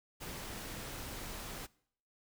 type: noise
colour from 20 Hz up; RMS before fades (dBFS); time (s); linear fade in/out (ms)
pink; -44; 0.2-1.67; 20
effects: noise-tail reverb RT60 0.6 s tail -22 dB re dry